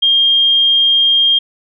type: tone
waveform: sine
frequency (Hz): 3216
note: G7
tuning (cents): +44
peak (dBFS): -8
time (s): 0.02-1.39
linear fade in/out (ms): 10
effects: none